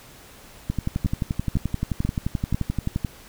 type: two click trains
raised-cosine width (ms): 5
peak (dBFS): -10 / -11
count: 4 / 28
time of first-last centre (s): 1.06-2.545 / 0.7-3.048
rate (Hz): 2.02 / 11.5
effects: pink hiss -47 dBFS RMS until 3.28 s